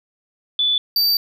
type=tone pair in turn; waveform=sine / square; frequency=3475 / 4639 Hz; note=A7 / D8; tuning=-22 / -22 cents; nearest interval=perfect fourth; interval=500 cents; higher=second; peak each=-15 dBFS; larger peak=neither; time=0.59-0.78 / 0.96-1.17 s; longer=second; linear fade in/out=2 ms; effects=none